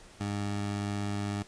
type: tone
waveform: 20% pulse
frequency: 101.8 Hz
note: G#2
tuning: 34 cents flat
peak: -26 dBFS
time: 0.2-1.43 s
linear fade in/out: 10 ms
effects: pink hiss -54 dBFS RMS until 1.47 s + resampled to 22050 Hz